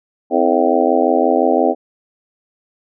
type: harmonic tone with a mistuned harmonic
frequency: 85.8 Hz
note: F2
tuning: 30 cents flat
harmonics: 3 / 4 / 5 / 6 / 7 / 8 / 9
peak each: -19 / -19 / -19 / -19 / -19 / -19 / -19 dBFS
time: 0.3-1.75 s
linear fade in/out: 50 ms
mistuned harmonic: 4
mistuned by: -93 cents
effects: none